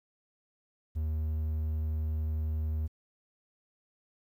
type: tone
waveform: triangle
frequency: 77.78 Hz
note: D#2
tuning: in tune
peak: -27 dBFS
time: 0.95-2.88 s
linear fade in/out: 20 ms
effects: 11-bit